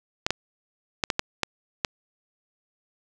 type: clicks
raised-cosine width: 0.2 ms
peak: -5 dBFS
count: 7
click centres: 0.265 / 0.306 / 1.038 / 1.102 / 1.194 / 1.433 / 1.848 s
effects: none